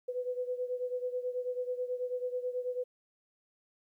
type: beating tone pair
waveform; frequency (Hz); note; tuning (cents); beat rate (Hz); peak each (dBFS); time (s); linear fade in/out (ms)
sine; 496.7 / 505.9; B4 / B4; +10 / +42; 9.2; -34 / -38; 0.08-2.84; 10
effects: 12-bit